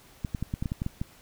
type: clicks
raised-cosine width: 5 ms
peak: -17 dBFS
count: 10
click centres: 0.248 / 0.348 / 0.426 / 0.539 / 0.625 / 0.658 / 0.719 / 0.819 / 0.864 / 1.015 s
effects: pink hiss -55 dBFS RMS until 1.21 s